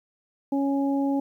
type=harmonic tone; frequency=277.2 Hz; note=C#4; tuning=in tune; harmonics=1 / 2 / 3; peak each=-22 / -32 / -33 dBFS; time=0.52-1.2 s; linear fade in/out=5 ms; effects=10-bit